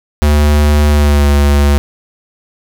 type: tone with pitch glide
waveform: square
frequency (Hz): 74.1 to 71.7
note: D2 to D2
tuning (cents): +16 to -41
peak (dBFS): -7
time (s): 0.22-1.78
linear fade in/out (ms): 0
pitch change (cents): -57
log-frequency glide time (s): 0.89-1.27
effects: 7-bit